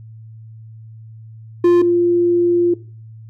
triangle / sine tone pair in turn, 349.2 / 347.8 Hz, F4 / F4, 0 / -7 cents, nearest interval unison, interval 7 cents, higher first, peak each -6 / -11 dBFS, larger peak first, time 1.64-1.82 / 1.82-2.74 s, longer second, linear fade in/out 5 ms, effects noise-tail reverb RT60 0.4 s tail -18 dB re dry + added 111 Hz sine -35 dBFS peak until 3.29 s

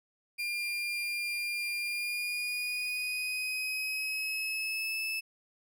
35% pulse tone with pitch glide, 2401 to 2618 Hz, D7 to E7, +38 to -13 cents, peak -30 dBFS, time 0.38-5.21 s, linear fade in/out 20 ms, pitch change +149 cents, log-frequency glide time 1.81-4.99 s, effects none

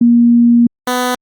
sine / 10% pulse tone pair in turn, 237 / 249.4 Hz, A#3 / B3, +29 / +17 cents, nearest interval minor second, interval 88 cents, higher second, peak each -5 dBFS, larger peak neither, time 0.01-0.67 / 0.87-1.15 s, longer first, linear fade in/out 5 ms, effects Opus 32 kbps

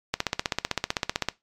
click train, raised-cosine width 0.2 ms, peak -6 dBFS, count 19, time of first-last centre 0.14-1.286 s, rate 15.7 Hz, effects noise-tail reverb RT60 0.2 s tail -20 dB re dry + MP3 96 kbps

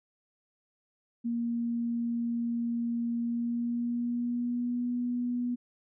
sine tone with pitch glide, 234.9 to 243.9 Hz, A#3 to B3, +13 to -21 cents, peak -28 dBFS, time 1.24-5.56 s, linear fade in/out 20 ms, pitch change +66 cents, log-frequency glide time 3.2-4.89 s, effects none

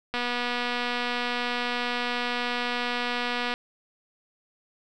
click train, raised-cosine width 0.3 ms, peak -13 dBFS, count 827, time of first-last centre 0.14-3.539 s, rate 243 Hz, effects none

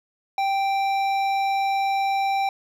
sine tone with hard clipping, 784 Hz, G5, in tune, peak -22 dBFS, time 0.38-2.49 s, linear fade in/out 2 ms, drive 11 dB, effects none

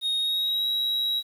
triangle tone with pitch glide, 3729 to 3858 Hz, A#7 to B7, 0 to -41 cents, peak -22 dBFS, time 0.01-1.23 s, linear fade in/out 50 ms, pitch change +59 cents, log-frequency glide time 0.18-0.66 s, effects 9-bit

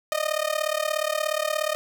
sawtooth tone with amplitude modulation, 615 Hz, D#5, 20 cents flat, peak -16 dBFS, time 0.12-1.75 s, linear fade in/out 0 ms, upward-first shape sine, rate 36.9 Hz, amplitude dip 90%, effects none

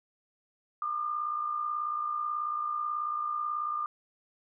sine tone with amplitude modulation, 1205 Hz, D6, 44 cents sharp, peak -27 dBFS, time 0.82-3.86 s, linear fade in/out 2 ms, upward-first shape sine, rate 58.3 Hz, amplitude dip 55%, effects none

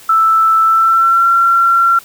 sine tone with pitch glide, 1321 to 1365.2 Hz, E6 to F6, +3 to -40 cents, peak -7 dBFS, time 0.09-1.99 s, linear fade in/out 5 ms, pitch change +57 cents, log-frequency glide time 0.64-1.27 s, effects white hiss -39 dBFS RMS until 2.04 s

